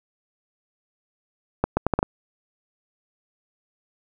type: accelerating click train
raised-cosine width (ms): 1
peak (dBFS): -5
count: 6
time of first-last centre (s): 1.64-2.029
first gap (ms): 130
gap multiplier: 0.74
effects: none